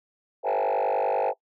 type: tone with frequency modulation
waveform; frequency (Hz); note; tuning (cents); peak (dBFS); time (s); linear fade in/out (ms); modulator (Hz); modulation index
sine; 663; E5; +10; -19; 0.43-1.34; 50; 50.3; 4.2
effects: noise-tail reverb RT60 0.1 s tail -22 dB re dry + tanh soft clip ceiling -21 dBFS